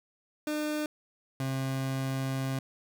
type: tone pair in turn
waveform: 30% pulse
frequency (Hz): 302 / 133.44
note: D4 / C3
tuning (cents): +48 / +34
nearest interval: octave + major second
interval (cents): 1414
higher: first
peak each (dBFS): -27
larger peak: neither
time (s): 0.47-0.86 / 1.4-2.59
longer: second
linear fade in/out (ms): 2
effects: none